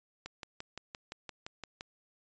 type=click train; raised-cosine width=0.2 ms; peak=-24 dBFS; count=10; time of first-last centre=0.26-1.809 s; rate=5.81 Hz; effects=resampled to 16000 Hz